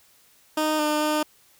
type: tone with pitch steps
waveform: 15% pulse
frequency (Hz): 308.9 / 301.9 / 304.2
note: D#4 / D4 / D#4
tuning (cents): -12 / +48 / -39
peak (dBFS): -15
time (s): 0.57-1.23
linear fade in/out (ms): 5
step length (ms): 220
effects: white hiss -58 dBFS RMS until 1.59 s